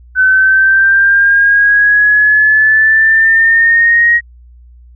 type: exponential sweep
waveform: sine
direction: up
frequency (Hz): 1513 to 1892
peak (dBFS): -5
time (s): 0.15-4.21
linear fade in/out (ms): 50
effects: added 60 Hz sine -36 dBFS peak until 4.95 s